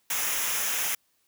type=noise with comb filter; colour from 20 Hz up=white; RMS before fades=-28 dBFS; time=0.1-0.95 s; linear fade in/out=5 ms; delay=0.23 ms; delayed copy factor=-0.65; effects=white hiss -70 dBFS RMS until 1.27 s